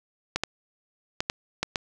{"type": "clicks", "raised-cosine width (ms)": 0.2, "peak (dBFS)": -8, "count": 6, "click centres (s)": [0.36, 0.436, 1.205, 1.299, 1.63, 1.758], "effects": []}